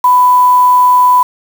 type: tone with quantisation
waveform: sine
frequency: 995 Hz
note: B5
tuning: 13 cents sharp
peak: -4 dBFS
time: 0.04-1.23 s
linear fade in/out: 5 ms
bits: 4
effects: none